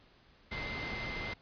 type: tone in noise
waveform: sine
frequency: 2077 Hz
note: C7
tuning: 13 cents flat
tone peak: -40 dBFS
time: 0.51-1.34 s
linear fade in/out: 10 ms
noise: pink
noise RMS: -40 dBFS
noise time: 0.51-1.34 s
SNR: -3 dB
effects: pink hiss -63 dBFS RMS until 1.41 s + resampled to 11025 Hz